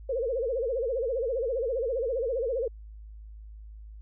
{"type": "tone with vibrato", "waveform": "sine", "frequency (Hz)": 493.9, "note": "B4", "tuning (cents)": 0, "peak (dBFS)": -26, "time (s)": [0.09, 2.68], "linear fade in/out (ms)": 5, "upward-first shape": "sine", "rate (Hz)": 15, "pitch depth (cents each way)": 180, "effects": ["added 53 Hz sine -42 dBFS peak until 4.01 s"]}